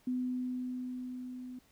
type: tone with level ramp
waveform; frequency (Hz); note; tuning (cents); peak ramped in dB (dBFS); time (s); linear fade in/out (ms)
sine; 251.8; B3; +34; -30 to -42; 0.07-1.59; 5
effects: pink hiss -67 dBFS RMS until 1.71 s